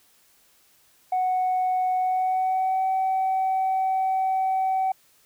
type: tone with pitch glide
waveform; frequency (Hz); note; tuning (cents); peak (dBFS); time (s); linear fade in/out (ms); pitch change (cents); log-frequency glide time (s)
sine; 740 to 760.4; F#5 to F#5; 0 to +47; -19; 1.12-4.92; 5; +47; 1.98-2.88
effects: tanh soft clip ceiling -18 dBFS + white hiss -60 dBFS RMS until 5.25 s